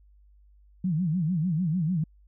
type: tone with vibrato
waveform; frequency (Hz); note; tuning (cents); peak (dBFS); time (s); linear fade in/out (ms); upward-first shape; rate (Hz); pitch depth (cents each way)
sine; 169.1; E3; +44; -23; 0.84-2.04; 5; sine; 6.7; 200
effects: added 50 Hz sine -54 dBFS peak until 2.27 s